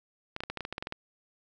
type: clicks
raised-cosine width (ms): 0.3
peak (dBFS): -19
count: 12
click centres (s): 0.364 / 0.405 / 0.436 / 0.5 / 0.573 / 0.607 / 0.651 / 0.726 / 0.781 / 0.825 / 0.871 / 0.924
effects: none